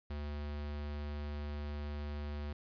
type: tone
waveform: square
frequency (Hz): 73.42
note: D2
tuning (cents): 0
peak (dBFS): -39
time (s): 0.1-2.53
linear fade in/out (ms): 5
effects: resampled to 11025 Hz + 11-bit